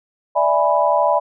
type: chord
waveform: sine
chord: E dominant seventh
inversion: third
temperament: equal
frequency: 587.3 / 659.3 / 830.6 / 987.8 Hz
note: D5 / E5 / G#5 / B5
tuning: 0 / 0 / 0 / 0 cents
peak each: -18 / -19 / -20 / -18 dBFS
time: 0.35-1.2 s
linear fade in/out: 20 ms
effects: none